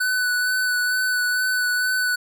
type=tone with vibrato; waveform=square; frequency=1494 Hz; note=F#6; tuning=16 cents sharp; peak=-20 dBFS; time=0-2.16 s; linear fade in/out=10 ms; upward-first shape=sine; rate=2.2 Hz; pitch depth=16 cents each way; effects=none